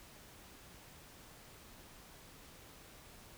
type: silence
effects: pink hiss -57 dBFS RMS until 3.37 s